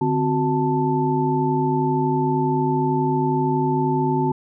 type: tone cluster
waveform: sine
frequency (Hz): 146.7 / 259.4 / 368.7 / 882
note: D3 / C4 / F#4 / A5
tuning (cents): -2 / -15 / -6 / +4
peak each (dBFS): -23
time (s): 0.01-4.32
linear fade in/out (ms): 5
effects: none